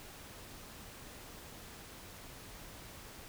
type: silence
effects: pink hiss -51 dBFS RMS until 3.28 s